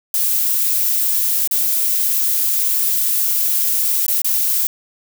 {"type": "noise with dropouts", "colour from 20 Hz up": "violet", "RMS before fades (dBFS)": -17, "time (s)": [0.14, 4.67], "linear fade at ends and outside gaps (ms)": 2, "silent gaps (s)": [[1.475, 1.511], [4.065, 4.081], [4.218, 4.245]], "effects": []}